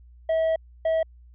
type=tone bursts at uneven times; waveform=triangle; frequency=646 Hz; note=E5; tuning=35 cents flat; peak=-18 dBFS; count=2; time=0.29-0.56 / 0.85-1.03 s; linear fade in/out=5 ms; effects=added 60 Hz sine -47 dBFS peak until 1.34 s + resampled to 8000 Hz